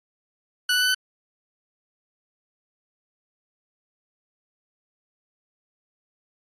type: tone with pitch steps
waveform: 20% pulse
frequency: 1480 / 1489.4 / 1498.9 / 1508.5 Hz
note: F#6 / F#6 / F#6 / F#6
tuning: 0 / +11 / +22 / +33 cents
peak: -14 dBFS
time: 0.69-0.946 s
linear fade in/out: 5 ms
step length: 64 ms
effects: AAC 32 kbps